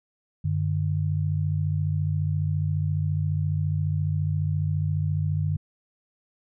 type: tone pair together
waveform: sine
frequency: 95.47 / 150 Hz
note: G2 / D3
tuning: -45 / +37 cents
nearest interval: minor sixth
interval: 782 cents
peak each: -25 dBFS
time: 0.44-5.57 s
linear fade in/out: 10 ms
effects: none